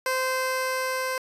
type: tone with level ramp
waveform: 15% pulse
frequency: 518 Hz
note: C5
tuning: 17 cents flat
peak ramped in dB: -17 to -20 dBFS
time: 0.06-1.18 s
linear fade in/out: 2 ms
effects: resampled to 32000 Hz